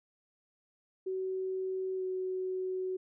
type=tone with pitch glide; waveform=sine; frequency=376.7 to 372.6 Hz; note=F#4 to F#4; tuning=+31 to +12 cents; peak=-32 dBFS; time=1.06-2.97 s; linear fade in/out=10 ms; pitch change=-19 cents; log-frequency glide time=1.96-2.03 s; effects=none